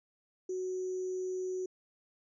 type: tone with sample-and-hold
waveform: sine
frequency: 370.4 Hz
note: F#4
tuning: 2 cents sharp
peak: -33 dBFS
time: 0.49-1.66 s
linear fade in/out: 5 ms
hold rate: 6300 Hz
effects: resampled to 16000 Hz